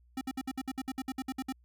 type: tone bursts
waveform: square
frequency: 262.9 Hz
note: C4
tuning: 8 cents sharp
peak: -33 dBFS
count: 14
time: 0.17-1.525 s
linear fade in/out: 5 ms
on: 42 ms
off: 59 ms
effects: added 60 Hz sine -60 dBFS peak until 1.64 s